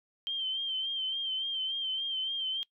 sine tone with vibrato, 3136 Hz, G7, in tune, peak -30 dBFS, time 0.27-2.63 s, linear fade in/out 0 ms, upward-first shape sine, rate 3.5 Hz, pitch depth 47 cents each way, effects noise-tail reverb RT60 0.1 s tail -21 dB re dry

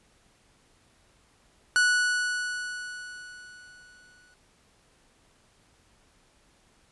45% pulse tone with exponential decay, 1474 Hz, F#6, 7 cents flat, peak -18 dBFS, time 1.76-4.34 s, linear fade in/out 0 ms, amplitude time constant 560 ms, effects pink hiss -63 dBFS RMS until 6.91 s + resampled to 24000 Hz

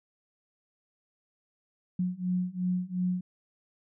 sine beating tone pair, 179.8 / 182.6 Hz, F#3 / F#3, -49 / -23 cents, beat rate 2.8 Hz, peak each -31 / -30 dBFS, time 1.99-3.21 s, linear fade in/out 5 ms, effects none

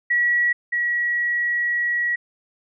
sine tone pair in turn, 1927 / 1920.1 Hz, B6 / B6, -43 / -49 cents, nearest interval unison, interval 6 cents, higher first, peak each -16 / -19 dBFS, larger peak first, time 0.1-0.53 / 0.72-2.16 s, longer second, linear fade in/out 10 ms, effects none

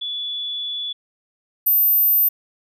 sine tone pair in turn, 3435 / 13840 Hz, A7 / A9, -42 / -30 cents, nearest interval 2 octaves, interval 2412 cents, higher second, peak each -24 / -13 dBFS, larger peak second, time 0.01-0.93 / 1.66-2.29 s, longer first, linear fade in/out 10 ms, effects none

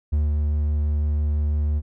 triangle tone with ADSR envelope, 74.5 Hz, D2, 25 cents sharp, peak -15 dBFS, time 0.12-1.82 s, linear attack 13 ms, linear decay 170 ms, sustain -2 dB, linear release 44 ms, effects none

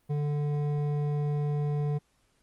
sine tone with hard clipping, 146.83 Hz, D3, in tune, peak -28 dBFS, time 0.09-1.99 s, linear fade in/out 20 ms, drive 10 dB, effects pink hiss -70 dBFS RMS until 2.42 s + Opus 32 kbps

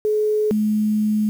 sine tone pair in turn, 425.8 / 212.9 Hz, G#4 / G#3, +43 / +43 cents, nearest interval octave, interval 1200 cents, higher first, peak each -16 dBFS, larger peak neither, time 0.05-0.51 / 0.51-1.29 s, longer second, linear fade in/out 0 ms, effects 7-bit

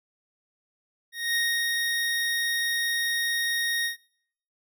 25% pulse tone with ADSR envelope, 1864.7 Hz, A#6, in tune, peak -19 dBFS, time 1.12-3.97 s, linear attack 230 ms, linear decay 290 ms, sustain -2 dB, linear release 120 ms, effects noise-tail reverb RT60 0.7 s tail -23 dB re dry

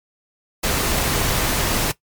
pink noise, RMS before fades -20 dBFS, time 0.63-1.92 s, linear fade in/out 10 ms, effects noise-tail reverb RT60 0.1 s tail -17 dB re dry + MP3 96 kbps

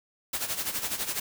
white noise with tremolo, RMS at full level -29 dBFS, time 0.33-1.2 s, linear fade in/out 5 ms, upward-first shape sine, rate 12 Hz, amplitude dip 70%, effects none

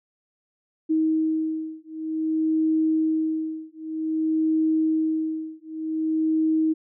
sine beating tone pair, 316.3 / 316.83 Hz, D#4 / D#4, +29 / +31 cents, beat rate 0.53 Hz, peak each -24 dBFS, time 0.89-6.74 s, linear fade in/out 20 ms, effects none

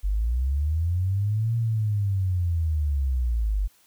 sine linear two-way sweep, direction up then down, 46.57 to 116.54 to 46.57 Hz, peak -21 dBFS, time 0.03-3.68 s, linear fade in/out 20 ms, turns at 1.56 s, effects white hiss -60 dBFS RMS until 3.86 s

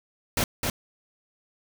pink noise with echo, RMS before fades -24 dBFS, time 0.37-0.44 s, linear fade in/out 2 ms, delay 260 ms, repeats 1, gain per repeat -3 dB, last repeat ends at 0.7 s, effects none

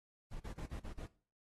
brown noise bursts, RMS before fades -44 dBFS, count 6, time 0.31-1.065 s, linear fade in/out 10 ms, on 90 ms, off 43 ms, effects noise-tail reverb RT60 0.4 s tail -17 dB re dry + AAC 32 kbps

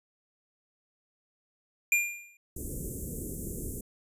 square tone with exponential decay, 2400 Hz, D7, 37 cents sharp, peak -20 dBFS, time 1.92-2.37 s, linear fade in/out 2 ms, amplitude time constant 97 ms
pink band-stop noise, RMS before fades -37 dBFS, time 2.56-3.81 s, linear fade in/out 5 ms, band 480 to 7200 Hz, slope 48 dB/octave
effects resampled to 32000 Hz

